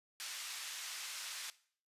white band-pass noise, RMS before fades -45 dBFS, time 0.2-1.5 s, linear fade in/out 0 ms, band 1400 to 6900 Hz, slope 12 dB/octave, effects noise-tail reverb RT60 0.5 s tail -18 dB re dry + resampled to 32000 Hz

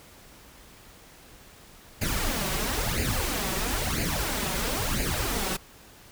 pink noise with flanger, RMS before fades -28 dBFS, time 2.01-5.57 s, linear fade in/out 10 ms, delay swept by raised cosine 0.43 to 5.33 ms, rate 1 Hz, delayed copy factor +0.75, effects pink hiss -51 dBFS RMS until 6.11 s

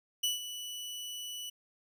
sawtooth tone with ADSR envelope, 2960 Hz, F#7, in tune, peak -24 dBFS, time 0.23-1.5 s, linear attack 9 ms, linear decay 150 ms, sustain -12 dB, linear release 8 ms, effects none

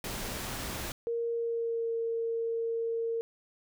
pink noise, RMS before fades -37 dBFS, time 0.04-0.92 s, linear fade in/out 2 ms
sine tone with pitch glide, 466.2 to 458.7 Hz, A#4 to A#4, 0 to -28 cents, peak -29 dBFS, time 1.07-3.21 s, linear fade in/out 0 ms, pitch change -28 cents, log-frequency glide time 1.31-1.93 s
effects none

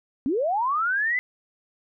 sine linear sweep, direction up, 239.7 to 2044 Hz, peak -21 dBFS, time 0.26-1.19 s, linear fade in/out 0 ms, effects none

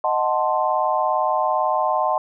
sine chord, D# diminished seventh, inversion none, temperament equal, 622.3 / 740 / 880 / 1046.5 Hz, D#5 / F#5 / A5 / C6, 0 / 0 / 0 / 0 cents, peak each -23 dBFS, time 0.04-2.18 s, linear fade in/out 2 ms, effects none

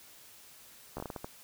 slowing click train, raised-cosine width 1 ms, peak -24 dBFS, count 8, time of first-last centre 0.97-1.245 s, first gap 13 ms, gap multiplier 1.36, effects white hiss -55 dBFS RMS until 1.43 s

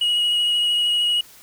sine tone with vibrato, 2900 Hz, F#7, 35 cents flat, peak -14 dBFS, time 0.01-1.21 s, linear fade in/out 5 ms, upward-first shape sine, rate 13 Hz, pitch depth 13 cents each way, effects tanh soft clip ceiling -16 dBFS + white hiss -47 dBFS RMS until 1.42 s

